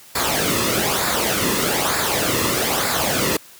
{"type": "noise with flanger", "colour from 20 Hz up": "pink", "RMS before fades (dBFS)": -20, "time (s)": [0.15, 3.37], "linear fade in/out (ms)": 5, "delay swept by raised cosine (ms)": [0.33, 1.33], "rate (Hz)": 1.1, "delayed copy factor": -0.6, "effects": ["white hiss -45 dBFS RMS until 3.59 s", "high-pass 80 Hz 12 dB/octave"]}